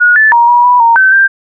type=tone with pitch steps; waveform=sine; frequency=1450 / 1748 / 943 / 963 / 983 / 926 / 1537 / 1581 Hz; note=F#6 / A6 / A#5 / B5 / B5 / A#5 / G6 / G6; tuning=-35 / -12 / +20 / -44 / -8 / -12 / -35 / +14 cents; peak=-3 dBFS; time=0-1.28 s; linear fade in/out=20 ms; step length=160 ms; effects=none